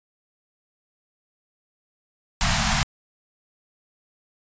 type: band-stop noise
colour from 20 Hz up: pink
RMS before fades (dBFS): -21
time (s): 2.41-2.83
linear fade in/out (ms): 0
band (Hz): 230 to 650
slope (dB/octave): 96
effects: resampled to 16000 Hz